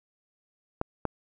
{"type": "clicks", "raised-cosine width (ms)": 1, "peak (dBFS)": -13, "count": 2, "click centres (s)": [0.814, 1.053], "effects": []}